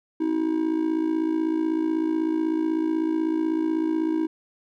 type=tone with amplitude modulation; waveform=triangle; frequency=318.9 Hz; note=D#4; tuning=43 cents sharp; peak=-16 dBFS; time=0.2-4.27 s; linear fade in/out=10 ms; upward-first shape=sine; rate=56.1 Hz; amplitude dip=75%; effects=none